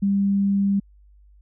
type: tone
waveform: sine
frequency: 198.6 Hz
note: G3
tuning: 23 cents sharp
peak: -17 dBFS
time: 0.02-0.8 s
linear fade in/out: 10 ms
effects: added 50 Hz sine -49 dBFS peak until 1.41 s